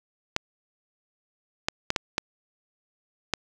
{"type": "clicks", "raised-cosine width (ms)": 0.2, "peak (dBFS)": -6, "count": 6, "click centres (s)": [0.364, 1.685, 1.904, 1.962, 2.181, 3.337], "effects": []}